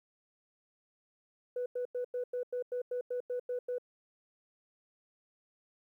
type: tone bursts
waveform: sine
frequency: 493.9 Hz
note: B4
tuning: in tune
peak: -31 dBFS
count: 12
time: 1.56-3.783 s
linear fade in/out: 5 ms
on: 100 ms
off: 93 ms
effects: tanh soft clip ceiling -29 dBFS + 12-bit